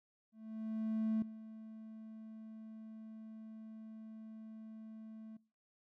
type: tone with ADSR envelope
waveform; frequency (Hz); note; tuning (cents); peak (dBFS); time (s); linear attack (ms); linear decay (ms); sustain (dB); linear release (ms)
triangle; 220; A3; 0; -29; 0.32-5.37; 900; 3; -18; 5
effects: noise-tail reverb RT60 0.5 s tail -25 dB re dry + tanh soft clip ceiling -25 dBFS